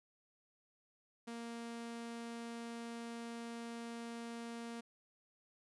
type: tone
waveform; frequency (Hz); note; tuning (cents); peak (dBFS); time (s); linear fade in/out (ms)
sawtooth; 233.1; A#3; 0; -40; 1.27-4.81; 10
effects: resampled to 24000 Hz